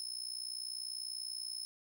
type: tone with amplitude modulation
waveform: 30% pulse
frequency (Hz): 5210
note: E8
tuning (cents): -21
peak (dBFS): -32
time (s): 0-1.65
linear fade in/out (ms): 0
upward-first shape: sine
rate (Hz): 60.1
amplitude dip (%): 90
effects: 11-bit